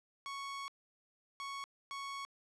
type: tone bursts at uneven times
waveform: sawtooth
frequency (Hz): 1108.7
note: C#6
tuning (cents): 0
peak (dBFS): -37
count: 3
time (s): 0.26-0.68 / 1.4-1.64 / 1.91-2.25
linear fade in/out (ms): 0
effects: low-pass 7000 Hz 12 dB/octave